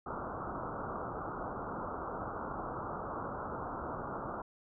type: low-pass noise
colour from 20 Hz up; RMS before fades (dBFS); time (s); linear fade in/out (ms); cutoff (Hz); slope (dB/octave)
white; -40; 0.06-4.42; 5; 1400; 96
effects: none